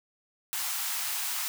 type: high-pass noise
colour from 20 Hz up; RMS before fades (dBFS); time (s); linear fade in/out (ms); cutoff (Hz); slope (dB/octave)
white; -32; 0.53-1.48; 0; 720; 48
effects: none